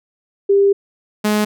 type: tone pair in turn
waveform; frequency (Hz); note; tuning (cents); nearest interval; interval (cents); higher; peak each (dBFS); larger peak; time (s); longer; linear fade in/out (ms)
sine / sawtooth; 398.1 / 210.9; G4 / G#3; +27 / +27; major seventh; 1100; first; -9 / -10; first; 0.49-0.73 / 1.24-1.45; first; 10
effects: none